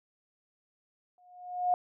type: tone with exponential growth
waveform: sine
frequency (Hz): 720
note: F#5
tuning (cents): -47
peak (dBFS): -21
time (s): 1.18-1.74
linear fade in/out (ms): 1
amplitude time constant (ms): 120
effects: none